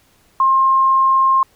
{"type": "tone", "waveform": "sine", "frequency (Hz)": 1064, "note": "C6", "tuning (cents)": 29, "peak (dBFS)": -10, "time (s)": [0.4, 1.43], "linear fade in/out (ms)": 2, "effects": ["pink hiss -55 dBFS RMS until 1.55 s"]}